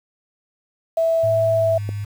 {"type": "tone", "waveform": "sine", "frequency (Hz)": 657, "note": "E5", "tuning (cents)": -6, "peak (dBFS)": -15, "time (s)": [0.97, 1.78], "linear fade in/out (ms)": 5}
{"type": "tone with pitch glide", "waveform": "sine", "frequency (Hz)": [108.2, 102.66], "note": ["A2", "G#2"], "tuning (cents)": [-29, -20], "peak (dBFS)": -24, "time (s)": [1.23, 2.05], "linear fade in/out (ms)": 10, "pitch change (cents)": -91, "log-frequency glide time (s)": [1.56, 1.73]}
{"type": "click", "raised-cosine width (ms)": 2, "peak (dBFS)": -16, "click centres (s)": 1.891}
{"effects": ["7-bit"]}